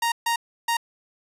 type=tone bursts at uneven times; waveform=sawtooth; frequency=932.3 Hz; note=A#5; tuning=in tune; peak=-17 dBFS; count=3; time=0.02-0.12 / 0.26-0.36 / 0.68-0.77 s; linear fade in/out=5 ms; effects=resampled to 32000 Hz